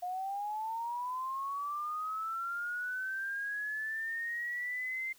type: linear sweep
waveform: sine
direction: up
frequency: 711 to 2093 Hz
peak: -34 dBFS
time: 0.02-5.13 s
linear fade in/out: 10 ms
effects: white hiss -62 dBFS RMS until 5.18 s